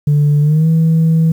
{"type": "tone with pitch glide", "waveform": "sine", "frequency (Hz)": [146.83, 161.98], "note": ["D3", "E3"], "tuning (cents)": [0, -30], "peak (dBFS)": -6, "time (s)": [0.07, 1.32], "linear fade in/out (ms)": 5, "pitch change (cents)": 170, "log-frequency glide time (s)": [0.41, 0.68], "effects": ["tanh soft clip ceiling -6 dBFS", "7-bit"]}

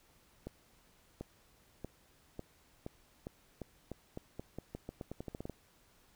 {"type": "accelerating click train", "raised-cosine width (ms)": 2, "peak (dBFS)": -28, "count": 21, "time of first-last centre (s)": [0.47, 5.497], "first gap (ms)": 740, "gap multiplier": 0.86, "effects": ["pink hiss -67 dBFS RMS until 6.15 s"]}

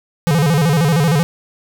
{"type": "tone with vibrato", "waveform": "square", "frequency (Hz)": 155.56, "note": "D#3", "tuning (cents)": 0, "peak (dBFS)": -12, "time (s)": [0.27, 1.23], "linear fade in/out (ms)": 0, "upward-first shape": "square", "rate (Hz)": 13, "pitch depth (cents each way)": 150, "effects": []}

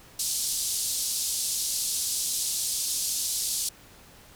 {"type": "band-pass noise", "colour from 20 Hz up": "white", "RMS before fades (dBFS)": -29, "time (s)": [0.19, 3.69], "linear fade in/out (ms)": 5, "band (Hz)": [4000, 11000], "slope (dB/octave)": 24, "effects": ["pink hiss -52 dBFS RMS until 4.35 s"]}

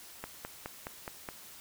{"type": "click train", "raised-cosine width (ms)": 0.5, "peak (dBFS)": -23, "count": 6, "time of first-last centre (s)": [0.24, 1.288], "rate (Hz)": 4.77, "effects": ["white hiss -51 dBFS RMS until 1.6 s"]}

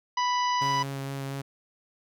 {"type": "harmonic tone", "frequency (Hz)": 987.8, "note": "B5", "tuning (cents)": 0, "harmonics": [1, 2, 3, 4, 5, 6], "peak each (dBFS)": [-24, -34, -36, -44, -38, -42], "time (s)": [0.17, 0.83], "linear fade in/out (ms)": 5}
{"type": "tone with vibrato", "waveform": "sawtooth", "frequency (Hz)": 137.2, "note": "C#3", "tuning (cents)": -17, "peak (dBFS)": -28, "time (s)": [0.61, 1.42], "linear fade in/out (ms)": 10, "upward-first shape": "sine", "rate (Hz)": 4.3, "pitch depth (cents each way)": 10}
{"effects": []}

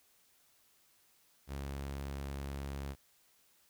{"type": "tone", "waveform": "sawtooth", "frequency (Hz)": 69.3, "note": "C#2", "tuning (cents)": 0, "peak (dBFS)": -35, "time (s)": [1.47, 2.96], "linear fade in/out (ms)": 50, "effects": ["white hiss -69 dBFS RMS until 3.69 s"]}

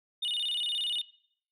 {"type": "tone with vibrato", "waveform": "sine", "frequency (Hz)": 3258, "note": "G#7", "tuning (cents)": -34, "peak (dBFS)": -26, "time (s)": [0.22, 1.02], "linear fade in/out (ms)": 10, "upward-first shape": "square", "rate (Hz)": 17, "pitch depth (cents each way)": 190, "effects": ["noise-tail reverb RT60 0.6 s tail -21 dB re dry", "tanh soft clip ceiling -28 dBFS"]}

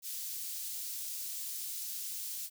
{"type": "high-pass noise", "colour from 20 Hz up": "white", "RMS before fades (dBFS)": -40, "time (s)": [0.02, 2.5], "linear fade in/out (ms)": 50, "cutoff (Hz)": 4600, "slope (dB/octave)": 12, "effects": []}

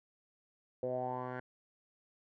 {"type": "tone with low-pass filter sweep", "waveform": "10% pulse", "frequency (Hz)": 126.2, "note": "B2", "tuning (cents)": 38, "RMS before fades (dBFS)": -38, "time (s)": [0.83, 1.4], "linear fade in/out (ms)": 2, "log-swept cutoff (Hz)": [510, 1500], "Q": 6.4, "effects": []}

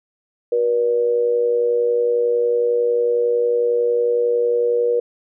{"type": "tone with amplitude modulation", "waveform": "sine", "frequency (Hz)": 478.1, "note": "A#4", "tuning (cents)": 44, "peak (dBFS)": -12, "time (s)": [0.52, 5], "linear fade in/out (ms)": 5, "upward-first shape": "sine", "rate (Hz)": 111, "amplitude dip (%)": 60, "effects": []}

